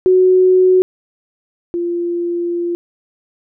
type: tone pair in turn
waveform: sine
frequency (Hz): 370 / 345.8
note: F#4 / F4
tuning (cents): 0 / -17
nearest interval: minor second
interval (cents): 117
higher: first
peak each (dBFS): -7 / -16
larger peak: first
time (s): 0.06-0.82 / 1.74-2.75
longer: second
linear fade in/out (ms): 0
effects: none